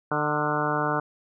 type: harmonic tone with a mistuned harmonic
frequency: 150 Hz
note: D3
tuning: 37 cents sharp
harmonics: 1 / 2 / 3 / 4 / 5 / 6 / 7 / 8 / 9 / 10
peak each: -32 / -32 / -32 / -32 / -32 / -32 / -32 / -32 / -32 / -32 dBFS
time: 0.11-1 s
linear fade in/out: 5 ms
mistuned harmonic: 10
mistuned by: -44 cents
effects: none